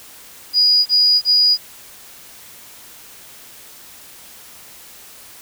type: tone bursts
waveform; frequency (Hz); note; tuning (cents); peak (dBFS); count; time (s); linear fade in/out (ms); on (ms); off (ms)
sine; 4904; D#8; -26; -10; 3; 0.53-1.576; 50; 330; 28
effects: white hiss -41 dBFS RMS until 5.41 s